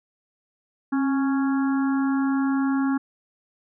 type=harmonic tone with a mistuned harmonic; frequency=277.2 Hz; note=C#4; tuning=in tune; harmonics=1 / 3 / 4 / 5 / 6; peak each=-20 / -34 / -35 / -35 / -38 dBFS; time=0.92-2.98 s; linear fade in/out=10 ms; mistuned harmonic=1; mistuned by=-48 cents; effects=none